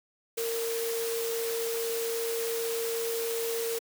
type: tone in noise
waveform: sine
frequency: 460 Hz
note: A#4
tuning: 23 cents flat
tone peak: -29 dBFS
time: 0.37-3.79 s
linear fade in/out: 10 ms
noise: white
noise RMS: -36 dBFS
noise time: 0.37-3.79 s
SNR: +4 dB
effects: high-pass 300 Hz 12 dB/octave